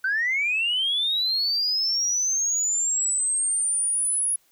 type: linear sweep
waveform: sine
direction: up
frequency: 1499 to 10520 Hz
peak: -20 dBFS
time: 0.04-4.36 s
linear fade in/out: 5 ms
effects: tanh soft clip ceiling -17 dBFS + white hiss -63 dBFS RMS until 4.51 s